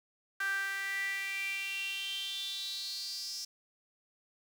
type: tone with high-pass filter sweep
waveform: sawtooth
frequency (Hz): 392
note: G4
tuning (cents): 0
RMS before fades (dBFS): -37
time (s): 0.4-3.45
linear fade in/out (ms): 5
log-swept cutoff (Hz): 1500 to 5400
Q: 8.3
effects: 11-bit